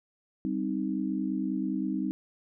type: chord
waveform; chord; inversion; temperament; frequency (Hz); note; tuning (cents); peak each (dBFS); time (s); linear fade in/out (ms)
sine; C minor; second; equal; 196 / 261.6 / 311.1; G3 / C4 / Eb4; 0 / 0 / 0; -32; 0.45-2.11; 0
effects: none